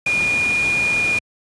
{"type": "tone in noise", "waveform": "sine", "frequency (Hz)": 2433, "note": "D#7", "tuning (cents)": -39, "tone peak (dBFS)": -16, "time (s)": [0.06, 1.19], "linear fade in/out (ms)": 5, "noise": "pink", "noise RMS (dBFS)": -28, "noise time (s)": [0.06, 1.19], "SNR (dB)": 9, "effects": ["high-pass 80 Hz 12 dB/octave", "resampled to 22050 Hz"]}